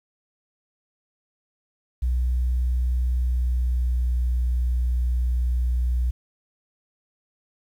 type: tone with pitch glide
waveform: sine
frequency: 61.9 to 61.15 Hz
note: B1 to B1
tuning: +5 to -16 cents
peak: -18 dBFS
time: 2.02-6.11 s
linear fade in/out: 10 ms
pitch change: -21 cents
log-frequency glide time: 3.13-4.17 s
effects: tanh soft clip ceiling -17 dBFS + 9-bit